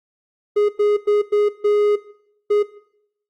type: tone bursts at uneven times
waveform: triangle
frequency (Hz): 415.3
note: G#4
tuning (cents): 0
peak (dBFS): -11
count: 6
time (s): 0.56-0.69 / 0.79-0.97 / 1.07-1.22 / 1.32-1.49 / 1.64-1.96 / 2.5-2.63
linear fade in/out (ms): 10
effects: noise-tail reverb RT60 0.7 s tail -17 dB re dry + Opus 32 kbps